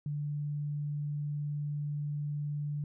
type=tone; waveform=sine; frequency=146.83 Hz; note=D3; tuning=in tune; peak=-32 dBFS; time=0.06-2.84 s; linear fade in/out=2 ms; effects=none